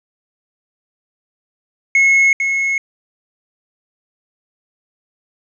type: tone with echo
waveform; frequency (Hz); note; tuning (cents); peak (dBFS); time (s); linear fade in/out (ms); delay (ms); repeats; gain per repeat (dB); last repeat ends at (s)
triangle; 2178; C#7; -31; -7; 1.95-2.33; 2; 450; 1; -6; 2.78
effects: resampled to 16000 Hz + 8-bit